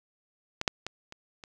clicks, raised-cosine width 0.2 ms, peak -13 / -6 / -17 / -26 / -27 dBFS, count 5, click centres 0.614 / 0.678 / 0.866 / 1.124 / 1.438 s, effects none

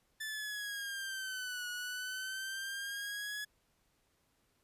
sawtooth exponential two-way sweep, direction down then up, 1760 to 1457 to 1694 Hz, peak -35 dBFS, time 0.2-3.45 s, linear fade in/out 10 ms, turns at 1.69 s, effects pink hiss -75 dBFS RMS until 4.63 s + resampled to 32000 Hz

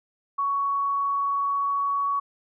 sine tone with pitch glide, 1117 to 1123.5 Hz, C#6 to C#6, +13 to +23 cents, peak -22 dBFS, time 0.38-2.2 s, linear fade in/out 10 ms, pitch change +10 cents, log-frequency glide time 0.63-2.08 s, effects none

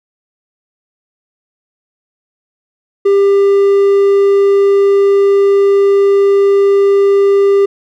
triangle tone, 397.8 Hz, G4, 25 cents sharp, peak -4 dBFS, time 3.05-7.66 s, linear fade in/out 10 ms, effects none

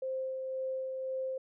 sine tone with tremolo, 524 Hz, C5, 2 cents sharp, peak -32 dBFS, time 0.02-1.38 s, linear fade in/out 5 ms, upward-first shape sine, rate 1.9 Hz, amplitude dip 30%, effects none

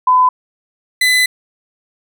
sine / 30% pulse tone pair in turn, 1009 / 2008 Hz, B5 / B6, +37 / +28 cents, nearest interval octave, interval 1191 cents, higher second, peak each -7 dBFS, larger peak neither, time 0.07-0.29 / 1.01-1.26 s, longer second, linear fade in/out 5 ms, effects none

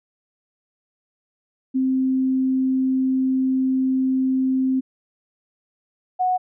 sine tone pair in turn, 261.6 / 735.7 Hz, C4 / F#5, 0 / -10 cents, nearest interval octave + tritone, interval 1790 cents, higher second, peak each -17 dBFS, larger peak neither, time 1.74-4.81 / 6.19-6.38 s, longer first, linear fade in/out 20 ms, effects none

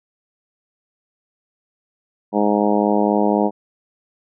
harmonic tone, 103.83 Hz, G#2, in tune, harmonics 2 / 3 / 4 / 5 / 6 / 7 / 8 / 9, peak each -19 / -21 / -22 / -23 / -24 / -24 / -25 / -26 dBFS, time 2.32-3.51 s, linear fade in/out 50 ms, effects none

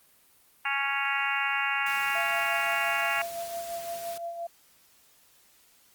harmonic tone, 277.2 Hz, C#4, in tune, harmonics 3 / 4 / 5 / 6 / 7 / 8 / 9 / 10, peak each -34 / -35 / -33 / -33 / -34 / -33 / -36 / -33 dBFS, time 0.65-3.22 s, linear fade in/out 5 ms
white noise, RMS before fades -43 dBFS, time 1.86-4.18 s, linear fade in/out 5 ms
sine tone with tremolo, 682 Hz, F5, 41 cents flat, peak -31 dBFS, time 2.15-4.47 s, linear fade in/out 5 ms, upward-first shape sine, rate 5.8 Hz, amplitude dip 50%
effects white hiss -61 dBFS RMS until 5.94 s + Opus 32 kbps

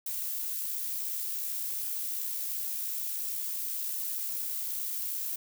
violet noise with amplitude modulation, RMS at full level -33 dBFS, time 0.06-5.36 s, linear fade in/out 5 ms, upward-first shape sine, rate 62.7 Hz, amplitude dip 25%, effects none

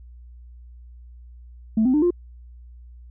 sine tone with pitch steps, 220 / 257.1 / 300.5 / 351.3 Hz, A3 / C4 / D4 / F4, 0 / -30 / +40 / +10 cents, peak -14 dBFS, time 1.77-2.106 s, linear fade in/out 5 ms, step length 84 ms, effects tanh soft clip ceiling -12 dBFS + added 60 Hz sine -41 dBFS peak until 3.1 s

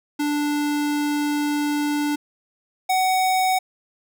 square tone pair in turn, 293.7 / 748.7 Hz, D4 / F#5, 0 / +20 cents, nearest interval octave + major third, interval 1620 cents, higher second, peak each -21 / -18 dBFS, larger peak second, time 0.19-2.16 / 2.89-3.59 s, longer first, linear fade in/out 10 ms, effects none

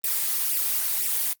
blue noise with flanger, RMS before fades -25 dBFS, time 0.04-1.33 s, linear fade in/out 2 ms, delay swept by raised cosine 0.36 to 4.06 ms, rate 2 Hz, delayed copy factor +0.95, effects noise-tail reverb RT60 0.1 s tail -21 dB re dry + Opus 32 kbps

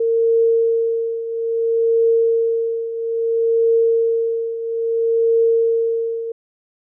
sine tone with tremolo, 457.8 Hz, A#4, 31 cents flat, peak -11 dBFS, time 0-6.32 s, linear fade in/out 5 ms, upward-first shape triangle, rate 0.6 Hz, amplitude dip 75%, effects none

